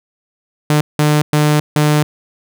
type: tone bursts at uneven times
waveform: sawtooth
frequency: 150 Hz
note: D3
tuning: 37 cents sharp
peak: -6 dBFS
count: 4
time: 0.7-0.81 / 0.99-1.22 / 1.33-1.6 / 1.76-2.03 s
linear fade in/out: 2 ms
effects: none